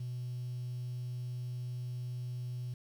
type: tone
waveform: triangle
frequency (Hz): 123.47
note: B2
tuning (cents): 0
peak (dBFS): -33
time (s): 0-2.74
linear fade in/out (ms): 5
effects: tanh soft clip ceiling -33 dBFS + 10-bit